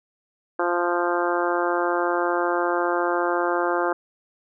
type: harmonic tone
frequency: 174.61 Hz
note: F3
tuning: in tune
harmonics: 2 / 3 / 4 / 5 / 6 / 7 / 8 / 9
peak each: -25 / -27 / -28 / -29 / -30 / -30 / -31 / -32 dBFS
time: 0.59-3.93 s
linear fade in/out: 5 ms
effects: none